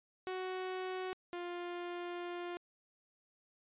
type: tone pair in turn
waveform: sawtooth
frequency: 371.6 / 350.7 Hz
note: F#4 / F4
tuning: +7 / +7 cents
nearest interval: minor second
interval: 100 cents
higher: first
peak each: -34 / -36 dBFS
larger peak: first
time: 0.27-1.13 / 1.33-2.57 s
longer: second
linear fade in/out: 0 ms
effects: resampled to 8000 Hz